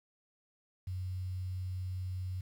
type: tone with quantisation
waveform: sine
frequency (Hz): 92.5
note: F#2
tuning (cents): 0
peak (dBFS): -35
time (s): 0.87-2.41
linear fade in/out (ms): 5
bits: 10
effects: none